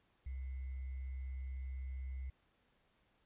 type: tone with sample-and-hold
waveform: sine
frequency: 65.41 Hz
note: C2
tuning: in tune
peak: -40 dBFS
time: 0.26-2.3 s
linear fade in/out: 5 ms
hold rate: 2100 Hz
effects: pink hiss -75 dBFS RMS until 3.25 s + resampled to 8000 Hz